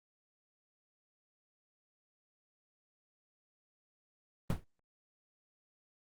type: noise with exponential decay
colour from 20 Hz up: brown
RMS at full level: -26 dBFS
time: 4.5-4.64 s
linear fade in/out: 1 ms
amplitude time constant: 30 ms
effects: Opus 24 kbps